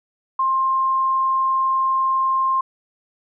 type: tone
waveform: sine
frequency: 1058 Hz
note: C6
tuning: 19 cents sharp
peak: -16 dBFS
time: 0.39-2.61 s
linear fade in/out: 5 ms
effects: none